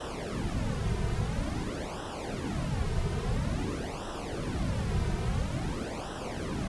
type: noise with flanger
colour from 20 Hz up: brown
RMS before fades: -32 dBFS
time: 0-6.68 s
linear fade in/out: 10 ms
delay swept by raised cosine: 0.44 to 3.64 ms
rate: 0.49 Hz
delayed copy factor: -0.85
effects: resampled to 24000 Hz